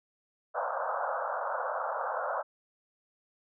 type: band-pass noise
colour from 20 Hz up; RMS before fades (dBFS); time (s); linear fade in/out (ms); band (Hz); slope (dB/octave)
pink; -33; 0.54-2.43; 20; 510 to 1500; 96
effects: none